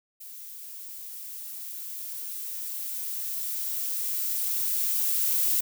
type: noise with level ramp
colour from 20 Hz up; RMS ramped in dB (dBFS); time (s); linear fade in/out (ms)
violet; -43 to -24; 0.2-5.61; 10
effects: none

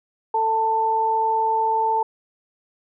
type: tone pair together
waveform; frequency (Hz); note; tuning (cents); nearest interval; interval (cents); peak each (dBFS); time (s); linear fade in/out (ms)
sine; 444.7 / 888; A4 / A5; +18 / +16; octave; 1198; -26 / -18; 0.34-2.03; 5
effects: none

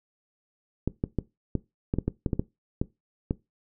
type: clicks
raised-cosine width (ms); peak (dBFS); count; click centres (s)
3; -12; 12; 0.876 / 1.039 / 1.187 / 1.553 / 1.939 / 1.986 / 2.08 / 2.262 / 2.332 / 2.395 / 2.815 / 3.309
effects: noise-tail reverb RT60 0.2 s tail -19 dB re dry

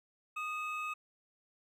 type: tone pair together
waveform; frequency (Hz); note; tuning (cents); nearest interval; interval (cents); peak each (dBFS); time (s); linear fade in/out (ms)
triangle; 1235 / 2576; D#6 / E7; -13 / -41; octave + minor second; 1272; -36 / -38; 0.36-0.94; 10
effects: none

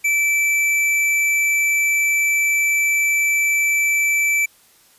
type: tone with tanh clipping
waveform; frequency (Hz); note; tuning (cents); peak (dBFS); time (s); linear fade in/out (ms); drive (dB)
sine; 2322; D7; -20; -17; 0.04-4.46; 10; 14
effects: white hiss -53 dBFS RMS until 4.98 s + resampled to 32000 Hz

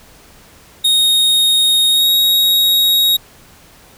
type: tone with pitch glide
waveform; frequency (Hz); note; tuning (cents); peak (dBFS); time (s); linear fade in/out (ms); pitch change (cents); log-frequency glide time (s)
45% pulse; 3729 to 3781; A#7 to A#7; 0 to +24; -9; 0.84-3.17; 10; +24; 1.89-2.1
effects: pink hiss -44 dBFS RMS until 3.97 s

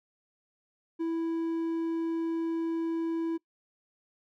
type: tone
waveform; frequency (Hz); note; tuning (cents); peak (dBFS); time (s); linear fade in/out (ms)
triangle; 329.6; E4; 0; -26; 0.99-3.38; 20
effects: noise-tail reverb RT60 0.1 s tail -23 dB re dry

